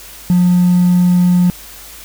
triangle tone with hard clipping, 178.4 Hz, F3, 37 cents sharp, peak -8 dBFS, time 0.3-1.5 s, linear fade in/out 0 ms, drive 4 dB, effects added 50 Hz sine -42 dBFS peak until 2.04 s + white hiss -35 dBFS RMS until 2.04 s

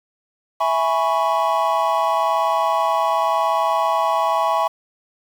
triangle chord, C# minor seventh, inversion first, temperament equal, 659.3 / 830.6 / 987.8 / 1108.7 Hz, E5 / G#5 / B5 / C#6, 0 / 0 / 0 / 0 cents, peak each -20 dBFS, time 0.6-4.68 s, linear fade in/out 10 ms, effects 7-bit

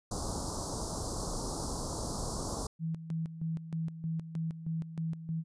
pink band-stop noise, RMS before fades -36 dBFS, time 0.11-2.67 s, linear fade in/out 5 ms, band 1200 to 4500 Hz, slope 48 dB/octave
sine tone with tremolo, 162.4 Hz, E3, 26 cents flat, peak -31 dBFS, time 2.79-5.44 s, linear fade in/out 50 ms, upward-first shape square, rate 3.2 Hz, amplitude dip 70%
effects resampled to 22050 Hz

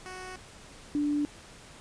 10% pulse / sine tone pair in turn, 370 / 292.9 Hz, F#4 / D4, 0 / -5 cents, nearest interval major third, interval 405 cents, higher first, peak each -32 / -25 dBFS, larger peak second, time 0.06-0.36 / 0.95-1.25 s, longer neither, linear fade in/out 0 ms, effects pink hiss -50 dBFS RMS until 1.8 s + resampled to 22050 Hz

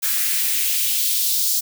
blue noise with high-pass filter sweep, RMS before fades -20 dBFS, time 0.02-1.61 s, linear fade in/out 20 ms, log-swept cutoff 1500 to 4800 Hz, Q 1.8, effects none

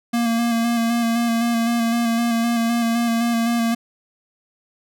square tone with vibrato, 232.7 Hz, A#3, 3 cents flat, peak -18 dBFS, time 0.13-3.75 s, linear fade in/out 10 ms, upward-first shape square, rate 3.9 Hz, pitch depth 21 cents each way, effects none

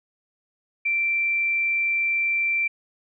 sine tone, 2349 Hz, D7, in tune, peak -20 dBFS, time 0.85-2.68 s, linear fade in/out 10 ms, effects none

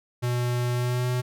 square tone with pitch glide, 122.3 to 124.73 Hz, B2 to B2, -16 to +18 cents, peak -24 dBFS, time 0.22-1.22 s, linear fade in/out 20 ms, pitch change +34 cents, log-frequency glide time 0.73-1.08 s, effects none

